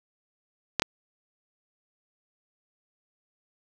clicks, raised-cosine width 0.2 ms, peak -5 dBFS, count 2, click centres 0.797 / 0.821 s, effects none

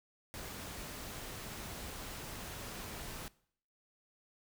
pink noise, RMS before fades -45 dBFS, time 0.34-3.28 s, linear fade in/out 0 ms, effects noise-tail reverb RT60 0.6 s tail -21 dB re dry

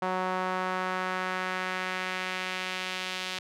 sawtooth tone with band-pass filter sweep, 185 Hz, F#3, in tune, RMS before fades -32 dBFS, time 0.02-3.39 s, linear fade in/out 5 ms, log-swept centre 940 to 3400 Hz, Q 1.3, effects none

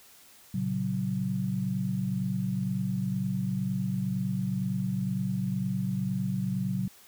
sine chord, F# major, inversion first, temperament equal with one note detuned, 116.54 / 138.59 / 187.36 Hz, A#2 / C#3 / F#3, 0 / 0 / +22 cents, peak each -34 / -33 / -29 dBFS, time 0.54-6.88 s, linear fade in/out 5 ms, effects white hiss -55 dBFS RMS until 7.07 s

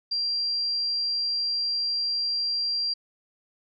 sine tone, 4743 Hz, D8, 16 cents sharp, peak -24 dBFS, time 0.11-2.94 s, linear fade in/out 10 ms, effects none

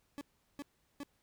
40% pulse tone bursts, 285.5 Hz, D4, 49 cents flat, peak -40 dBFS, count 3, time 0.18-1.033 s, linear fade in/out 0 ms, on 31 ms, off 380 ms, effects pink hiss -75 dBFS RMS until 1.22 s

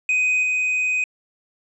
triangle tone with level steps, 2504 Hz, D#7, 10 cents sharp, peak -15 / -17 dBFS, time 0.09-1.04 s, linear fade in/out 2 ms, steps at 0.43 s, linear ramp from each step 2 ms, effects resampled to 22050 Hz

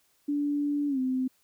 sine tone with pitch glide, 289.8 to 258.2 Hz, D4 to C4, -23 to -23 cents, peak -25 dBFS, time 0.28-1.28 s, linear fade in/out 10 ms, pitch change -200 cents, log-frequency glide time 0.88-0.99 s, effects white hiss -68 dBFS RMS until 1.43 s

